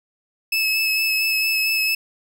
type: tone with vibrato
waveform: 30% pulse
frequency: 2599 Hz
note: E7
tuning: 25 cents flat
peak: -15 dBFS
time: 0.52-1.95 s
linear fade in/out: 5 ms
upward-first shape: sine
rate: 4.4 Hz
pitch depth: 16 cents each way
effects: none